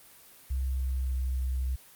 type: tone with pitch glide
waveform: sine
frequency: 65.41 to 64.25 Hz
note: C2 to C2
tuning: 0 to -31 cents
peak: -27 dBFS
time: 0.5-1.76 s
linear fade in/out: 10 ms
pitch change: -31 cents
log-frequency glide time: 0.81-1.17 s
effects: white hiss -54 dBFS RMS until 1.95 s + Opus 32 kbps